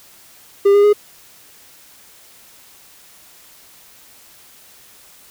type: tone with pitch steps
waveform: triangle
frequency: 400 / 407.5 / 415.1 Hz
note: G4 / G#4 / G#4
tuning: +35 / -33 / -1 cents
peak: -6 dBFS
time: 0.65-0.932 s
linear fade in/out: 10 ms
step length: 94 ms
effects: white hiss -46 dBFS RMS until 5.3 s